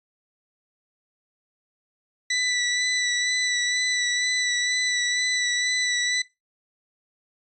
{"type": "tone with vibrato", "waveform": "20% pulse", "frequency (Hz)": 1975.5, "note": "B6", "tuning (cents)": 0, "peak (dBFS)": -17, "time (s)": [2.3, 6.22], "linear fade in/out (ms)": 5, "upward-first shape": "sine", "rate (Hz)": 2.1, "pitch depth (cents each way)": 18, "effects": ["noise-tail reverb RT60 0.2 s tail -18 dB re dry", "resampled to 24000 Hz"]}